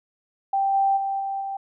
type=tone with level steps; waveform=sine; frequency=784 Hz; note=G5; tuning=in tune; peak=-19 / -17 / -23 / -25 / -27 dBFS; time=0.53-1.57 s; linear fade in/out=5 ms; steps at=0.73 / 0.96 / 1.19 / 1.4 s; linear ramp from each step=20 ms; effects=none